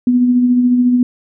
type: tone with tremolo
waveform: sine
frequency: 246.9 Hz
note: B3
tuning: in tune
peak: -7 dBFS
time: 0.07-1.03 s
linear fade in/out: 2 ms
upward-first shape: sine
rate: 14 Hz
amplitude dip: 35%
effects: none